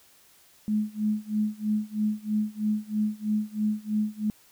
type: tone with tremolo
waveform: sine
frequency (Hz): 212.7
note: G#3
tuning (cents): +42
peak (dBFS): -21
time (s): 0.68-4.3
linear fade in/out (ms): 0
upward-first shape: sine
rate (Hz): 3.1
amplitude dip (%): 95
effects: white hiss -58 dBFS RMS until 4.51 s